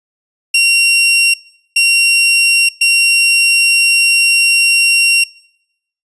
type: tone bursts at uneven times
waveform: sawtooth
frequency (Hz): 2750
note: F7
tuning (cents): -27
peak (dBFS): -4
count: 3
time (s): 0.54-1.34 / 1.76-2.69 / 2.81-5.24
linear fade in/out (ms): 5
effects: noise-tail reverb RT60 0.8 s tail -24 dB re dry + resampled to 24000 Hz